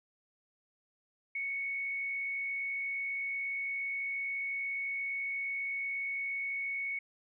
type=tone with frequency modulation; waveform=sine; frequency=2217 Hz; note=C#7; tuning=in tune; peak=-33 dBFS; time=1.35-6.99 s; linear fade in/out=5 ms; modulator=57.6 Hz; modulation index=0.41; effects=none